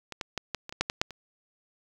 clicks, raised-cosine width 0.2 ms, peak -20 / -15 / -13 / -13 / -21 / -22 / -7 / -12 / -6 / -25 dBFS, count 10, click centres 0.123 / 0.212 / 0.377 / 0.547 / 0.694 / 0.725 / 0.81 / 0.899 / 1.015 / 1.107 s, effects 7-bit

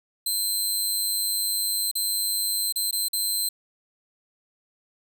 15% pulse tone with dropouts, 4100 Hz, C8, 36 cents flat, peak -17 dBFS, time 0.26-3.49 s, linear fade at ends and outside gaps 5 ms, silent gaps 1.914-1.953 / 2.725-2.758 / 2.911-2.927 / 3.085-3.131 s, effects none

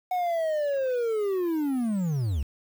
triangle linear sweep, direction down, 740 to 61.74 Hz, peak -22 dBFS, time 0.11-2.43 s, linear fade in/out 5 ms, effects 8-bit

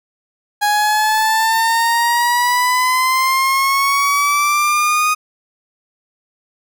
30% pulse exponential sweep, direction up, 826 to 1244.5 Hz, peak -10 dBFS, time 0.61-5.15 s, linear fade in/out 20 ms, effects none

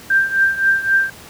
sine tone with tremolo, 1578 Hz, G6, 11 cents sharp, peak -9 dBFS, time 0.1-1.1 s, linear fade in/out 5 ms, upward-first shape triangle, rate 3.8 Hz, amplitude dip 85%, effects pink hiss -39 dBFS RMS until 1.29 s + high-pass 60 Hz 12 dB/octave

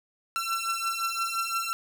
sawtooth beating tone pair, 1347 / 1352.8 Hz, E6 / E6, +37 / +44 cents, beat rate 5.8 Hz, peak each -27 dBFS, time 0.36-1.73 s, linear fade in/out 0 ms, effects none

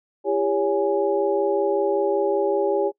sine tone cluster, 335.3 / 400.6 / 561 / 833 Hz, E4 / G4 / C#5 / G#5, +30 / +38 / +21 / +5 cents, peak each -28 / -21 / -24 / -28 dBFS, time 0.24-2.92 s, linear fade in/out 50 ms, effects noise-tail reverb RT60 0.1 s tail -22 dB re dry

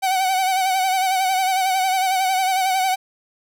45% pulse tone with vibrato, 755 Hz, F#5, 35 cents sharp, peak -17 dBFS, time 0.02-2.96 s, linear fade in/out 20 ms, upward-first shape sine, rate 11 Hz, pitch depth 49 cents each way, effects none

